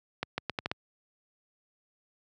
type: accelerating click train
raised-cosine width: 0.3 ms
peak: -14 dBFS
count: 6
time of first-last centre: 0.23-0.715 s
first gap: 150 ms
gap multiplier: 0.78
effects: high-pass 80 Hz 12 dB/octave